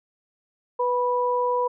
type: tone pair together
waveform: sine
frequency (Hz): 493.9 / 982.1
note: B4 / B5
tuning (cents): 0 / -10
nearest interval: octave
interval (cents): 1190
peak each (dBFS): -23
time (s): 0.79-1.68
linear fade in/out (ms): 10
effects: none